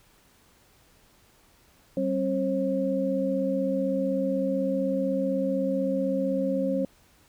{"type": "tone cluster", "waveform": "sine", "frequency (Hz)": [192.5, 268.4, 537], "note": ["G3", "C4", "C5"], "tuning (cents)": [-31, 44, 45], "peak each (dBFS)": [-29, -28, -27], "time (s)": [1.97, 6.85], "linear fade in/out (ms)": 2, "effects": ["pink hiss -60 dBFS RMS until 7.28 s"]}